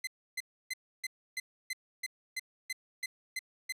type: tone bursts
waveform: sawtooth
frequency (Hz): 2054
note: C7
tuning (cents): -33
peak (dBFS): -30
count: 12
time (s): 0.04-3.724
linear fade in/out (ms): 5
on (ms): 32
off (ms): 300
effects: resampled to 32000 Hz